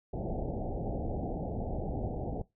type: low-pass noise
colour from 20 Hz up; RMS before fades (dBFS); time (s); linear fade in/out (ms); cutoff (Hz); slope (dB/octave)
pink; -35; 0.13-2.42; 5; 810; 96
effects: noise-tail reverb RT60 0.2 s tail -21 dB re dry